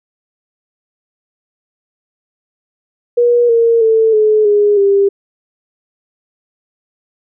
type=tone with pitch steps; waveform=sine; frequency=480 / 462.3 / 445.3 / 428.9 / 413.1 / 397.8 Hz; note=B4 / A#4 / A4 / A4 / G#4 / G4; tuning=-49 / -14 / +21 / -44 / -9 / +25 cents; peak=-7 dBFS; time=3.17-5.09 s; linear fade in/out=10 ms; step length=320 ms; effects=none